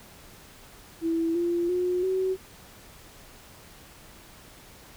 sine tone with pitch steps, 329.8 / 344.6 / 360.1 / 376.2 Hz, E4 / F4 / F#4 / F#4, +1 / -23 / -47 / +29 cents, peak -23 dBFS, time 1.01-2.37 s, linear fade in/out 50 ms, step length 340 ms, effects pink hiss -50 dBFS RMS until 4.96 s

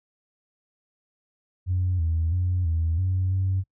sine tone with pitch steps, 91.1 / 81.6 / 90.3 / 81.8 / 92.9 / 94.7 Hz, F#2 / E2 / F#2 / E2 / F#2 / F#2, -26 / -17 / -42 / -13 / +7 / +41 cents, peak -20 dBFS, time 1.66-3.64 s, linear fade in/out 50 ms, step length 330 ms, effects noise-tail reverb RT60 0.1 s tail -24 dB re dry + tanh soft clip ceiling -17 dBFS

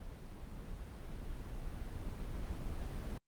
brown noise with level ramp, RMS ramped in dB -47 to -40 dBFS, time 0-3.18 s, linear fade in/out 5 ms, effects Opus 32 kbps

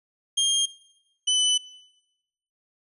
sawtooth tone pair in turn, 3214 / 3001 Hz, G7 / F#7, +43 / +24 cents, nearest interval minor second, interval 119 cents, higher first, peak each -16 dBFS, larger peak neither, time 0.37-0.66 / 1.27-1.58 s, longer second, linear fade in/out 10 ms, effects noise-tail reverb RT60 1.0 s tail -21 dB re dry + resampled to 24000 Hz

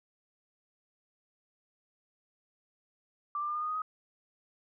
sine tone with pitch steps, 1174.7 / 1188.3 / 1202.2 / 1216.1 / 1230.3 / 1244.6 / 1259 Hz, D6 / D6 / D6 / D#6 / D#6 / D#6 / D#6, 0 / +20 / +40 / -40 / -20 / 0 / +20 cents, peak -31 dBFS, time 3.35-3.819 s, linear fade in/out 2 ms, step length 67 ms, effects none

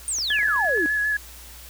sine exponential sweep, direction down, 9160 to 288.6 Hz, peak -23 dBFS, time 0.08-0.86 s, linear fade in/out 0 ms
clicks, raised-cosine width 0.5 ms, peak -25 dBFS, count 9, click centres 0.186 / 0.304 / 0.388 / 0.431 / 0.484 / 0.56 / 0.646 / 0.693 / 0.776 s
sine tone with vibrato, 1693 Hz, G#6, 33 cents sharp, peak -20 dBFS, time 0.3-1.17 s, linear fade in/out 5 ms, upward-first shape square, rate 6.7 Hz, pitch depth 20 cents each way
effects added 60 Hz sine -44 dBFS peak until 1.69 s + white hiss -44 dBFS RMS until 1.69 s

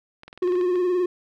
clicks, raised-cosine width 0.3 ms, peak -26 dBFS, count 10, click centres 0.234 / 0.28 / 0.329 / 0.376 / 0.428 / 0.476 / 0.522 / 0.555 / 0.612 / 0.757 s
triangle tone with vibrato, 360 Hz, F#4, 47 cents flat, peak -17 dBFS, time 0.42-1.06 s, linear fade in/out 5 ms, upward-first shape triangle, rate 19 Hz, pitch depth 54 cents each way
effects none

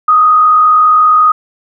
sine tone with frequency modulation, 1244.5 Hz, D#6, in tune, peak -4 dBFS, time 0.08-1.32 s, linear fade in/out 5 ms, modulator 45.3 Hz, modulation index 0.46, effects none

